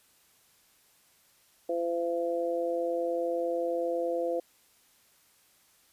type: harmonic tone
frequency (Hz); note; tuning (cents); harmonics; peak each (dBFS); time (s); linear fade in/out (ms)
170.3; F3; -43; 2 / 3 / 4; -34 / -29 / -35; 1.69-4.4; 5
effects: white hiss -64 dBFS RMS until 5.92 s + resampled to 32000 Hz